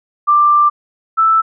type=tone pair in turn; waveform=sine; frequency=1182 / 1319.8 Hz; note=D6 / E6; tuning=+11 / +2 cents; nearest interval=major second; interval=191 cents; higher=second; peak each=-7 / -8 dBFS; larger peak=first; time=0.27-0.7 / 1.17-1.42 s; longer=first; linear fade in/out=20 ms; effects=none